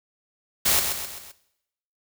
white noise with echo, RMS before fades -20 dBFS, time 0.65-0.8 s, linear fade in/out 10 ms, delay 130 ms, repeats 4, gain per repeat -6 dB, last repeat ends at 1.32 s, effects noise-tail reverb RT60 0.8 s tail -17 dB re dry

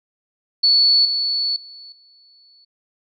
sine tone with level steps, 4435 Hz, C#8, in tune, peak -11 / -18 / -37 / -49 dBFS, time 0.63-2.65 s, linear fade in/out 10 ms, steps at 1.05 / 1.56 / 1.92 s, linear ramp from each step 2 ms, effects none

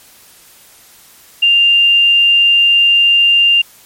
sine tone, 2794 Hz, F7, in tune, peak -6 dBFS, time 1.42-3.62 s, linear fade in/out 10 ms, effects white hiss -43 dBFS RMS until 3.85 s + MP3 64 kbps

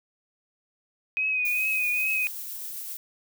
sine tone with vibrato, 2508 Hz, D#7, 13 cents sharp, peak -23 dBFS, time 1.17-2.27 s, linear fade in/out 0 ms, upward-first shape triangle, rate 2.4 Hz, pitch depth 47 cents each way
violet noise with tremolo, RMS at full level -35 dBFS, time 1.45-2.97 s, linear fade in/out 2 ms, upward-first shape triangle, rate 7.7 Hz, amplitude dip 25%
effects none

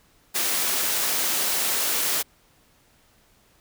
white high-pass noise, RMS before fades -24 dBFS, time 0.34-2.23 s, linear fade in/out 20 ms, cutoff 220 Hz, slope 12 dB/octave, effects pink hiss -60 dBFS RMS until 3.6 s

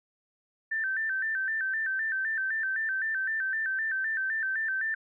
sine tone with vibrato, 1661.2 Hz, G#6, in tune, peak -27 dBFS, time 0.71-4.95 s, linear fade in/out 10 ms, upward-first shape square, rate 3.9 Hz, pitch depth 120 cents each way, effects none

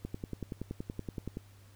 click train, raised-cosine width 3 ms, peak -24 dBFS, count 15, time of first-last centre 0.05-1.371 s, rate 10.6 Hz, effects added 99 Hz sine -55 dBFS peak until 1.75 s + pink hiss -63 dBFS RMS until 1.75 s

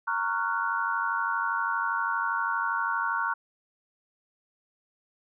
sine chord, Gb major seventh, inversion first, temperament just, 925 / 1110 / 1387.5 / 1480 Hz, Bb5 / Db6 / F6 / Gb6, -14 / +2 / -12 / 0 cents, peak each -31 dBFS, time 0.07-3.34 s, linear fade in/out 10 ms, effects none

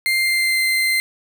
35% pulse tone with pitch glide, 2100 to 2078 Hz, C7 to C7, +6 to -12 cents, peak -14 dBFS, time 0.06-1 s, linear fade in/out 0 ms, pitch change -18 cents, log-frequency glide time 0.21-0.59 s, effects none

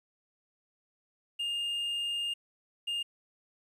triangle tone bursts at uneven times, 2822 Hz, F7, 17 cents sharp, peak -29 dBFS, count 2, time 1.39-2.34 / 2.87-3.03 s, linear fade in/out 10 ms, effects resampled to 32000 Hz + 11-bit

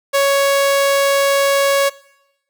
sawtooth tone, 556 Hz, C#5, 5 cents sharp, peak -8 dBFS, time 0.13-1.9 s, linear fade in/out 20 ms, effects noise-tail reverb RT60 0.9 s tail -22 dB re dry

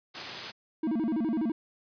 white high-pass noise, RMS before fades -36 dBFS, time 0.14-0.52 s, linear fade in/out 20 ms, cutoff 100 Hz, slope 24 dB/octave
triangle tone with vibrato, 268.7 Hz, C4, 46 cents sharp, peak -24 dBFS, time 0.83-1.52 s, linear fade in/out 5 ms, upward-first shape square, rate 12 Hz, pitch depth 290 cents each way
effects resampled to 11025 Hz

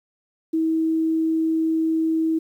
sine tone, 321.8 Hz, E4, 42 cents flat, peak -18 dBFS, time 0.53-2.39 s, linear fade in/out 10 ms, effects 9-bit

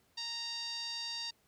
5% pulse tone with low-pass filter, 929 Hz, A#5, 6 cents flat, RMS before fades -40 dBFS, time 0.17-1.31 s, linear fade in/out 10 ms, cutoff 4600 Hz, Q 4.5, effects pink hiss -71 dBFS RMS until 1.47 s + high-pass 60 Hz 12 dB/octave

